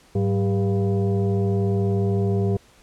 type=tone with frequency modulation; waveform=sine; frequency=103.83 Hz; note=G#2; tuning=in tune; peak=-18 dBFS; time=0.15-2.57 s; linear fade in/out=5 ms; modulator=294 Hz; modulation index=1.1; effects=pink hiss -54 dBFS RMS until 2.82 s + low-pass 10000 Hz 12 dB/octave